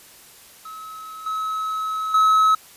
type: tone with level steps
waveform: triangle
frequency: 1287 Hz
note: E6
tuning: 42 cents flat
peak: -32 / -21 / -11 dBFS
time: 0.65-2.55 s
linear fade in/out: 5 ms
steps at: 1.26 / 2.14 s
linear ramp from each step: 5 ms
effects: white hiss -47 dBFS RMS until 2.76 s + resampled to 32000 Hz